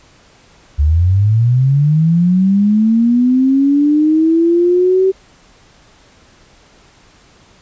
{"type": "linear sweep", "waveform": "sine", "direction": "up", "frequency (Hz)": [69.5, 384.5], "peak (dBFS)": -8, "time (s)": [0.78, 5.12], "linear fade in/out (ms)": 20, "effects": ["pink hiss -47 dBFS RMS until 7.61 s", "resampled to 16000 Hz"]}